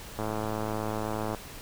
click train, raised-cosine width 1 ms, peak -18 dBFS, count 126, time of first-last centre 0.19-1.347 s, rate 108 Hz, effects pink hiss -44 dBFS RMS until 1.61 s

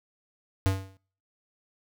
square tone with exponential decay, 96 Hz, G2, 36 cents flat, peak -19 dBFS, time 0.66-0.97 s, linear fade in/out 0 ms, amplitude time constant 67 ms, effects noise-tail reverb RT60 0.5 s tail -26 dB re dry

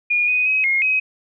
sine tone with pitch steps, 2435 / 2492 / 2539 / 2146 / 2533 Hz, D#7 / D#7 / D#7 / C7 / D#7, -38 / +2 / +34 / +43 / +30 cents, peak -15 dBFS, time 0.1-1 s, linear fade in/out 10 ms, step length 180 ms, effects none

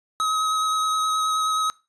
square tone with vibrato, 1272 Hz, D#6, 38 cents sharp, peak -21 dBFS, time 0.2-1.7 s, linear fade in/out 0 ms, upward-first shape sine, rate 9.5 Hz, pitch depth 9 cents each way, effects noise-tail reverb RT60 0.3 s tail -22 dB re dry + resampled to 24000 Hz

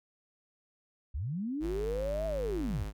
sine linear two-way sweep, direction up then down, 55 to 660 to 55 Hz, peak -32 dBFS, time 1.14-2.85 s, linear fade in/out 10 ms, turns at 2.26 s
square tone, 51.8 Hz, G#1, 4 cents flat, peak -36 dBFS, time 1.6-2.93 s, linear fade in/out 50 ms
effects none

